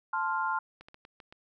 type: chord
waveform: sine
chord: F major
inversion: first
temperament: equal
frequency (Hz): 880 / 1046.5 / 1396.9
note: A5 / C6 / F6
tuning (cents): 0 / 0 / 0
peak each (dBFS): -32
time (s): 0.13-0.59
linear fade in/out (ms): 5
type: clicks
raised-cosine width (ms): 0.3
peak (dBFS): -33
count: 6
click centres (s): 0.81 / 0.885 / 0.944 / 1.051 / 1.202 / 1.325
effects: none